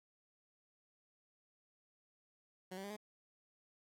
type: tone with pitch steps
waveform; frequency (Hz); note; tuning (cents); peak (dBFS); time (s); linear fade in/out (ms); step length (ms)
15% pulse; 185 / 193.3 / 202 / 211; F#3 / G3 / G#3 / G#3; 0 / -24 / -48 / +28; -38; 2.71-2.966; 10; 64
effects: AAC 64 kbps